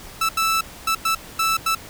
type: tone bursts at uneven times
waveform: sawtooth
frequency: 1318.5 Hz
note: E6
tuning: in tune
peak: -14 dBFS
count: 6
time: 0.21-0.29 / 0.37-0.61 / 0.87-0.95 / 1.05-1.15 / 1.39-1.57 / 1.66-1.75 s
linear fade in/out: 5 ms
effects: pink hiss -40 dBFS RMS until 1.89 s